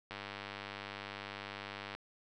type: click train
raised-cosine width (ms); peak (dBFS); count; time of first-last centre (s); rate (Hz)
0.3; -26; 185; 0.11-1.95; 100
effects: none